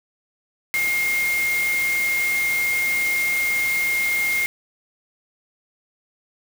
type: tone in noise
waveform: sine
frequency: 2131 Hz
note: C7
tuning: 31 cents sharp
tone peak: -19 dBFS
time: 0.74-4.46 s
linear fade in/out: 0 ms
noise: white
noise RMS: -30 dBFS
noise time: 0.74-4.46 s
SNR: +8 dB
effects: none